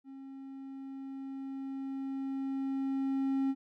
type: tone with level ramp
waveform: triangle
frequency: 270 Hz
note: C#4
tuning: 45 cents flat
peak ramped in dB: -43 to -25 dBFS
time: 0.04-3.55 s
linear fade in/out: 50 ms
effects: none